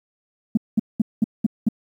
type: tone bursts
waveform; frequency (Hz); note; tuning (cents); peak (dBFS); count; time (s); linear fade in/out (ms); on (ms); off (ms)
sine; 220; A3; 0; -12; 6; 0.55-1.688; 5; 23; 200
effects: tanh soft clip ceiling -8 dBFS + 9-bit